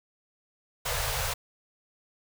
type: band-stop noise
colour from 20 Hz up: pink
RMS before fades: -30 dBFS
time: 0.85-1.34 s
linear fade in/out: 10 ms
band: 140 to 450 Hz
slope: 96 dB/octave
effects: none